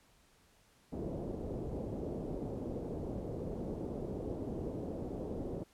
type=low-pass noise; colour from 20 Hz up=white; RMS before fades=-40 dBFS; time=0.92-5.64 s; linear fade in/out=10 ms; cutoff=500 Hz; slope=24 dB/octave; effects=pink hiss -67 dBFS RMS until 5.73 s + low-pass 12000 Hz 12 dB/octave